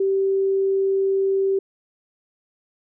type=tone; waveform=sine; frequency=388.3 Hz; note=G4; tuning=16 cents flat; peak=-17 dBFS; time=0-1.59 s; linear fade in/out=5 ms; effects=none